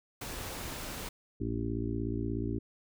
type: noise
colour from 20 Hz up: pink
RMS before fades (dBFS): -40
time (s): 0.21-1.09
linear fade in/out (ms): 5
type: harmonic tone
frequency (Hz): 56.7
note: A#1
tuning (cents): -47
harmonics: 1 / 2 / 4 / 5 / 6 / 7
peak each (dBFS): -38 / -36 / -39 / -37 / -40 / -41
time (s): 1.4-2.59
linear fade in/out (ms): 10
effects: none

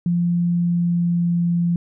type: tone with pitch glide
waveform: sine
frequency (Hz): 173.3 to 172.1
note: F3 to F3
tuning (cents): -13 to -25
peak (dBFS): -16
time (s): 0.06-1.76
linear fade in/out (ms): 2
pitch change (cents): -12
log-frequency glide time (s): 0.53-1.45
effects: none

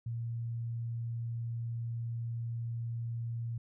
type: tone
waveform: sine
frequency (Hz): 116.54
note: A#2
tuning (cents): 0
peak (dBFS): -34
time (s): 0.06-3.58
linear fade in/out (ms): 5
effects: none

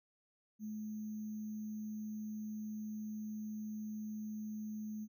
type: tone with sample-and-hold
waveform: sine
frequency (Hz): 213.8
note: A3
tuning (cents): -49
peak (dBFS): -40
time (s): 0.59-5.08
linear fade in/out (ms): 50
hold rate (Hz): 6300
effects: none

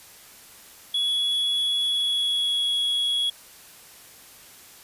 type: tone with pitch glide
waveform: triangle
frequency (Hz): 3374 to 3343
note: G#7 to G#7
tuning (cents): +27 to +11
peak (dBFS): -20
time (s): 0.94-3.3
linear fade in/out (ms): 5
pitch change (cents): -16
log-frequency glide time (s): 1.87-2.7
effects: white hiss -48 dBFS RMS until 4.83 s + resampled to 32000 Hz

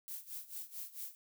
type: noise with tremolo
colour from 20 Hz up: violet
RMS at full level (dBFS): -43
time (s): 0.08-1.15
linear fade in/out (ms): 0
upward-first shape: sine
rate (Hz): 4.5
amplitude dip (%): 85
effects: none

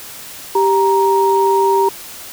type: tone pair together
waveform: sine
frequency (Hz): 392 / 936.9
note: G4 / A#5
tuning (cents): 0 / +8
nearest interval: octave + minor third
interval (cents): 1508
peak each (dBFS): -13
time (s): 0.55-1.89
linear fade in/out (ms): 5
effects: white hiss -33 dBFS RMS until 2.32 s

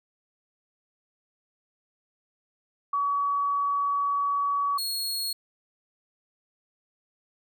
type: tone pair in turn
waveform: sine / sawtooth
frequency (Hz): 1134 / 4315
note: C#6 / C#8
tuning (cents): +39 / -47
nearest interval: octave + major seventh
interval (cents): 2314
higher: second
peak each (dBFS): -23 / -25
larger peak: first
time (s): 2.93-4.78 / 4.78-5.33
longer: first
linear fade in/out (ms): 5
effects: none

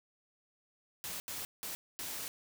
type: noise bursts at uneven times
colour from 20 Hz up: white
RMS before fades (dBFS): -41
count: 4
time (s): 1.04-1.2 / 1.28-1.45 / 1.63-1.75 / 1.99-2.28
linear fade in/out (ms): 0
effects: none

